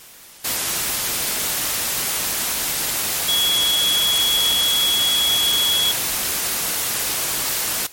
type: tone in noise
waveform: sine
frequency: 3346 Hz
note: G#7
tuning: 12 cents sharp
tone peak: -16 dBFS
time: 3.28-5.92 s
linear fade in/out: 10 ms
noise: white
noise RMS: -22 dBFS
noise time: 0.44-7.87 s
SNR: +3 dB
effects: white hiss -43 dBFS RMS until 7.92 s + MP3 64 kbps